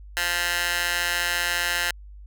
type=tone with high-pass filter; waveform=15% pulse; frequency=174.6 Hz; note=F3; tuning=in tune; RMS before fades=-25 dBFS; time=0.17-1.91 s; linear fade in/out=0 ms; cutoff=1600 Hz; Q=1.3; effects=added 50 Hz sine -40 dBFS peak until 2.26 s